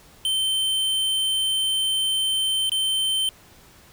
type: tone with dropouts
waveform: square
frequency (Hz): 3100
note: G7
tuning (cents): -20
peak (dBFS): -21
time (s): 0.25-3.29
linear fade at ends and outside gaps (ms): 1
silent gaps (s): 2.695-2.718
effects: pink hiss -51 dBFS RMS until 3.92 s